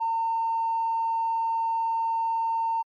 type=tone with tanh clipping; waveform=triangle; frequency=909 Hz; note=A#5; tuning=44 cents flat; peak=-23 dBFS; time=0-2.83 s; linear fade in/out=20 ms; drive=4 dB; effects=MP3 64 kbps